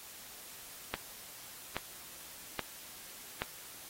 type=click train; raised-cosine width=0.3 ms; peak=-17 dBFS; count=4; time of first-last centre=0.94-3.419 s; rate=1.21 Hz; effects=white hiss -50 dBFS RMS until 3.89 s + AAC 48 kbps